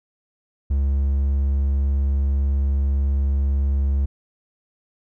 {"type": "tone", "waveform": "triangle", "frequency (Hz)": 69.1, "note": "C#2", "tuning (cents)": -5, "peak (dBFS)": -15, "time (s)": [0.7, 4.06], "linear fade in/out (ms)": 10, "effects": []}